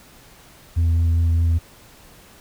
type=tone with vibrato; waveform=sine; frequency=83.3 Hz; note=E2; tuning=19 cents sharp; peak=-12 dBFS; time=0.76-1.59 s; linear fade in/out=20 ms; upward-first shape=sine; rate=4.9 Hz; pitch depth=11 cents each way; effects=tanh soft clip ceiling -14 dBFS + pink hiss -48 dBFS RMS until 2.4 s